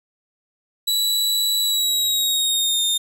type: tone with pitch glide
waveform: sawtooth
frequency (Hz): 3933 to 3648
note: B7 to A#7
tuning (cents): -8 to -38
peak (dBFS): -15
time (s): 0.87-2.98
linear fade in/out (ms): 10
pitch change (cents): -130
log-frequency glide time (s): 1.61-2.83
effects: none